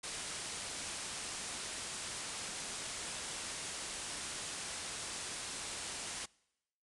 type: low-pass noise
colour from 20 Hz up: white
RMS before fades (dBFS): -43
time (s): 0.03-6.26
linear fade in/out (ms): 10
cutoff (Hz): 10000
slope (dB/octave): 96
effects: noise-tail reverb RT60 0.9 s tail -25 dB re dry